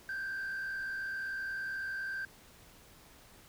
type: tone with frequency modulation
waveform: sine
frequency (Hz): 1568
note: G6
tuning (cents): 0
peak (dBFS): -33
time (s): 0.09-2.25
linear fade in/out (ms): 2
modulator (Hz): 58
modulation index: 0.64
effects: tanh soft clip ceiling -34 dBFS + pink hiss -58 dBFS RMS until 3.48 s